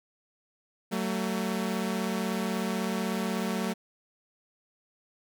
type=tone pair together; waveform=sawtooth; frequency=188.5 / 224.7 Hz; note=F#3 / A3; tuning=+32 / +37 cents; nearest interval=minor third; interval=305 cents; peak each=-27 dBFS; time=0.91-3.74 s; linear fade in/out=20 ms; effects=none

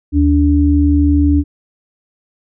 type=tone pair together; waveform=sine; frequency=76.98 / 289.2 Hz; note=D#2 / D4; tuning=-18 / -27 cents; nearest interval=octave + major seventh; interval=2291 cents; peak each=-11 dBFS; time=0.12-1.44 s; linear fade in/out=50 ms; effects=none

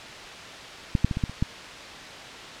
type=clicks; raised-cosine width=5 ms; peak=-8 / -6 / -14 / -15 / -11 / -24 / -10 dBFS; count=7; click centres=0.952 / 1.046 / 1.112 / 1.171 / 1.238 / 1.296 / 1.425 s; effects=white hiss -39 dBFS RMS until 2.6 s + low-pass 4000 Hz 12 dB/octave

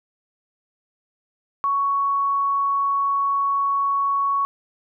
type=tone; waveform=sine; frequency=1114 Hz; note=C#6; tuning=8 cents sharp; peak=-18 dBFS; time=1.64-4.45 s; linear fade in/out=0 ms; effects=none

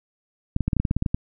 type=clicks; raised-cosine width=5 ms; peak=-9 dBFS; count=12; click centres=0.564 / 0.607 / 0.68 / 0.732 / 0.767 / 0.8 / 0.852 / 0.911 / 0.966 / 1.024 / 1.062 / 1.145 s; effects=none

